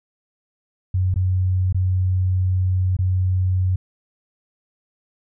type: tone with dropouts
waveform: sine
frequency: 92.5 Hz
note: F#2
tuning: in tune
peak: -16 dBFS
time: 0.94-3.76 s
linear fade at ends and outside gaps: 5 ms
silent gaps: 1.142-1.159 / 1.727-1.745 / 2.967-2.988 s
effects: none